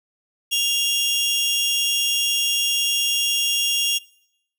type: tone pair together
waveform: sawtooth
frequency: 2797 / 3323 Hz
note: F7 / G#7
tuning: +2 / 0 cents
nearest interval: minor third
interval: 298 cents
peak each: -17 / -20 dBFS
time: 0.51-3.99 s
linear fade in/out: 20 ms
effects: noise-tail reverb RT60 0.8 s tail -23 dB re dry